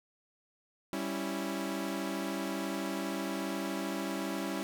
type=chord; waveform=sawtooth; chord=C# diminished; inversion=second; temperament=equal; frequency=196 / 277.2 / 329.6 Hz; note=G3 / C#4 / E4; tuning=0 / 0 / 0 cents; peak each=-34 dBFS; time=0.93-4.63 s; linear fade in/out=0 ms; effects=none